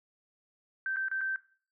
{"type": "tone with dropouts", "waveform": "sine", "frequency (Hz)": 1556, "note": "G6", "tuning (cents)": -13, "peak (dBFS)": -30, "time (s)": [0.86, 1.36], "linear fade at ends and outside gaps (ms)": 1, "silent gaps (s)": [[0.961, 0.968], [1.084, 1.114], [1.209, 1.213]], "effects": ["noise-tail reverb RT60 0.4 s tail -17 dB re dry"]}